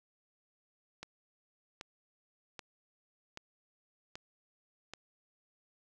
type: click train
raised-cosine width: 0.2 ms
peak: -26 dBFS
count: 6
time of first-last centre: 1.03-4.936 s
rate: 1.28 Hz
effects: none